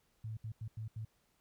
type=tone bursts at uneven times; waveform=sine; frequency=110 Hz; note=A2; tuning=in tune; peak=-39 dBFS; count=5; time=0.24-0.37 / 0.44-0.52 / 0.61-0.68 / 0.77-0.88 / 0.96-1.05 s; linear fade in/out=5 ms; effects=pink hiss -75 dBFS RMS until 1.4 s